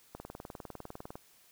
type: click train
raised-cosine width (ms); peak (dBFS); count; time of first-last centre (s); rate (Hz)
1; -28; 21; 0.15-1.155; 19.9
effects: white hiss -63 dBFS RMS until 1.51 s